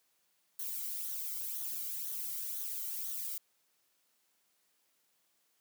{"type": "noise with flanger", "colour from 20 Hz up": "violet", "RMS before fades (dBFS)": -39, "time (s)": [0.59, 3.38], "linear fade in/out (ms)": 5, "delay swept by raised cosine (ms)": [0.39, 1.17], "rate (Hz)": 2, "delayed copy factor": -0.6, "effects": ["white hiss -75 dBFS RMS until 5.6 s", "high-pass 150 Hz 12 dB/octave"]}